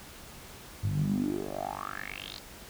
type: tone with band-pass filter sweep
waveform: 10% pulse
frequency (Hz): 49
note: G1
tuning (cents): 0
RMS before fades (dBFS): -33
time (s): 0.83-2.39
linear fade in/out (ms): 10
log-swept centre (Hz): 100 to 4500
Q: 6.7
effects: pink hiss -48 dBFS RMS until 2.69 s